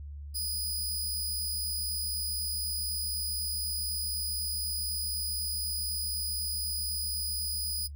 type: tone with amplitude modulation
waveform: 15% pulse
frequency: 4966 Hz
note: D#8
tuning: 4 cents flat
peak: -23 dBFS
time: 0.34-7.88 s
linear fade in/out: 20 ms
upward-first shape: sine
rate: 299 Hz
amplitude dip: 40%
effects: noise-tail reverb RT60 0.1 s tail -18 dB re dry + added 72 Hz sine -39 dBFS peak until 7.95 s

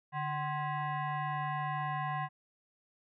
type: tone with frequency modulation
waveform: sine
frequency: 147.5 Hz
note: D3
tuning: 8 cents sharp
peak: -32 dBFS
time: 0.12-2.29 s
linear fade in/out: 50 ms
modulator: 902 Hz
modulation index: 1.5
effects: none

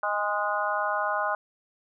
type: harmonic tone with a mistuned harmonic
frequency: 207.7 Hz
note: G#3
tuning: in tune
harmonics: 3 / 4 / 5 / 6 / 7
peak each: -31 / -31 / -31 / -31 / -31 dBFS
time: 0.03-1.35 s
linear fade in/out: 2 ms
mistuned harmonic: 4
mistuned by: -26 cents
effects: none

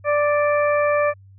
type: harmonic tone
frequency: 587.3 Hz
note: D5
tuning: in tune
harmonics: 1 / 2 / 3 / 4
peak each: -17 / -23 / -27 / -29 dBFS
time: 0.04-1.14 s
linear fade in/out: 50 ms
effects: added 97 Hz sine -44 dBFS peak until 1.38 s

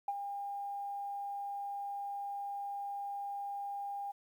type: tone with ADSR envelope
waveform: sine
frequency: 804 Hz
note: G5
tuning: 44 cents sharp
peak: -29 dBFS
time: 0.08-4.12 s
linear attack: 4 ms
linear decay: 39 ms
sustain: -8 dB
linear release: 13 ms
effects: tanh soft clip ceiling -25 dBFS + 11-bit

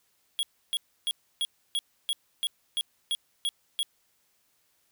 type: tone bursts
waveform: square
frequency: 3322 Hz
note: G#7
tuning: in tune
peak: -26 dBFS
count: 11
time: 0.39-3.83 s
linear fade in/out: 0 ms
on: 40 ms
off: 300 ms
effects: white hiss -70 dBFS RMS until 4.91 s

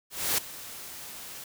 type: noise with ADSR envelope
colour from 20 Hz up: white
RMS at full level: -25 dBFS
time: 0.1-1.44 s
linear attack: 280 ms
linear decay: 7 ms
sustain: -17 dB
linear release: 3 ms
effects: none

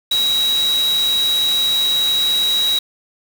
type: tone in noise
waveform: sine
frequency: 3850 Hz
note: B7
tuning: 45 cents flat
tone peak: -14 dBFS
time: 0.11-2.79 s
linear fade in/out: 5 ms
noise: white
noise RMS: -27 dBFS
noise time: 0.11-2.79 s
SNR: +10 dB
effects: none

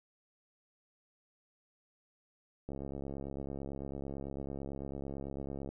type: click train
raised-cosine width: 2 ms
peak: -28 dBFS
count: 208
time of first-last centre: 2.69-5.69 s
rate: 69 Hz
effects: none

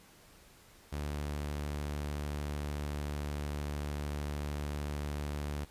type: tone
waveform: sawtooth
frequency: 73.3 Hz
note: D2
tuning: 3 cents flat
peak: -31 dBFS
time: 0.92-5.65 s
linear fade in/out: 10 ms
effects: pink hiss -59 dBFS RMS until 5.7 s + resampled to 32000 Hz

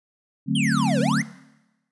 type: chord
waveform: sine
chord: D dominant seventh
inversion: none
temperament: equal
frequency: 146.83 / 185 / 220 / 261.6 Hz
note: D3 / F#3 / A3 / C4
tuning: 0 / 0 / 0 / 0 cents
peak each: -25 dBFS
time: 0.46-1.24 s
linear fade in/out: 50 ms
type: exponential two-way sweep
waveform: square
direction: down then up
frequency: 3322 to 461.9 to 2183 Hz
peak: -25 dBFS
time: 0.55-1.22 s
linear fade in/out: 5 ms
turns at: 1 s
effects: noise-tail reverb RT60 1.0 s tail -19 dB re dry + resampled to 24000 Hz

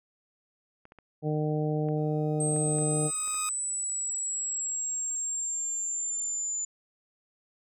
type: clicks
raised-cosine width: 0.5 ms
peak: -35 dBFS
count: 8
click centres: 0.854 / 0.921 / 0.987 / 1.887 / 2.563 / 2.785 / 3.276 / 3.344 s
type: harmonic tone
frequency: 152.4 Hz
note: D#3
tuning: 36 cents flat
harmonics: 1 / 2 / 3 / 4 / 5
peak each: -28 / -33 / -32 / -37 / -39 dBFS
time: 1.22-3.11 s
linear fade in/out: 50 ms
type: tone with exponential growth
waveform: sawtooth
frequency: 1252 Hz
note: D#6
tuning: 10 cents sharp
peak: -28 dBFS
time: 1.97-3.49 s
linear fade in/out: 1 ms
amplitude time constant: 330 ms
type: linear sweep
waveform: sine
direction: down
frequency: 8310 to 7050 Hz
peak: -29 dBFS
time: 2.4-6.65 s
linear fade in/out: 5 ms
effects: none

